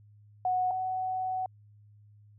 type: tone pair in turn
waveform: sine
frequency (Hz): 736 / 747.1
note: F#5 / F#5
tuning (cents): -9 / +17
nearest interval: unison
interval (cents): 26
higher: second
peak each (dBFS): -25 / -29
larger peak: first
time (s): 0.45-0.71 / 0.71-1.46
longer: second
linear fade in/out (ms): 2
effects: added 104 Hz sine -54 dBFS peak until 2.38 s